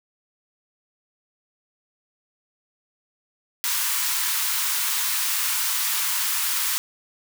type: high-pass noise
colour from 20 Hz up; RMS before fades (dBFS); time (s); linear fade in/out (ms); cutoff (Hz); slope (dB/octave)
white; -24; 3.64-6.78; 0; 880; 96
effects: none

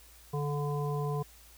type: harmonic tone with a mistuned harmonic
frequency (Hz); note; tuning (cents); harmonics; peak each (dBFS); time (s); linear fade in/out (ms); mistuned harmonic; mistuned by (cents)
145.1; D3; -21; 1 / 3 / 5 / 7; -31 / -36 / -42 / -40; 0.33-1.23; 10; 1; +20
effects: added 58 Hz sine -57 dBFS peak until 1.57 s + white hiss -57 dBFS RMS until 1.57 s

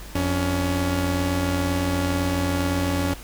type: tone pair together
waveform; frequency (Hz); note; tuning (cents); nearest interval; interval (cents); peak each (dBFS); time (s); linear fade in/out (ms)
sawtooth; 87.73 / 281.1; F2 / C#4; +8 / +24; octave + minor sixth; 2016; -20; 0.15-3.14; 5
effects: added 50 Hz sine -38 dBFS peak until 3.23 s + pink hiss -42 dBFS RMS until 3.23 s

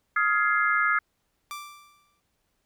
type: chord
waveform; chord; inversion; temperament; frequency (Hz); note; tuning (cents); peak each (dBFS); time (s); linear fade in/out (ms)
sine; F minor seventh; third; just; 1257.2 / 1396.9 / 1676.3 / 2095; Eb6 / F6 / Ab6 / C7; +18 / 0 / +16 / +2; -25 / -26 / -26 / -28; 0.16-0.99; 5
type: tone with exponential decay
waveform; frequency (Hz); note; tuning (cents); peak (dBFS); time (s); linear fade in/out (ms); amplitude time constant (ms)
sawtooth; 1174.7; D6; 0; -29; 1.51-2.2; 0; 150
effects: pink hiss -74 dBFS RMS until 2.65 s

